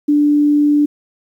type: tone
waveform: sine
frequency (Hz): 293.7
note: D4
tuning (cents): 0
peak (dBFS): -9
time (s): 0.08-0.86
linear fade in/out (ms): 10
effects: 8-bit